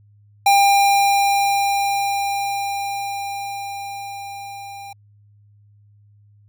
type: tone with level ramp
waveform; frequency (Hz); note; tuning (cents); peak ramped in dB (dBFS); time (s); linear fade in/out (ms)
square; 799; G5; +33; -11 to -34; 0.46-4.93; 5
effects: added 103 Hz sine -49 dBFS peak until 6.48 s